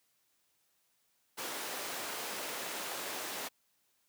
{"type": "high-pass noise", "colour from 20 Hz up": "pink", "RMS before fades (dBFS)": -40, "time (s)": [1.37, 3.49], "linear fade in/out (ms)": 20, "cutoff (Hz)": 420, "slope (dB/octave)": 12, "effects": ["white hiss -75 dBFS RMS until 4.08 s", "high-pass 80 Hz 12 dB/octave"]}